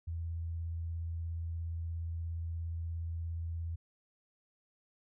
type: tone with vibrato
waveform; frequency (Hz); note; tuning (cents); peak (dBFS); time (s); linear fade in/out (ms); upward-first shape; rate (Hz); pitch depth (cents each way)
sine; 83.2; E2; +17; -35; 0.07-3.76; 10; sine; 17; 15
effects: none